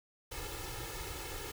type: noise with comb filter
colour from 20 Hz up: pink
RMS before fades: -42 dBFS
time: 0.31-1.52 s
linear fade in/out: 10 ms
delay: 2.3 ms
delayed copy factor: +0.95
effects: none